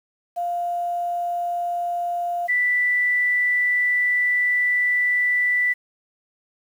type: tone pair in turn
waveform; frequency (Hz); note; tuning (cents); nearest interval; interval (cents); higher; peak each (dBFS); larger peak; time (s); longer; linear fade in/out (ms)
sine; 698.5 / 1975.7; F5 / B6; 0 / 0; octave + tritone; 1800; second; -22 / -17; second; 0.36-2.48 / 2.48-5.74; second; 20
effects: 8-bit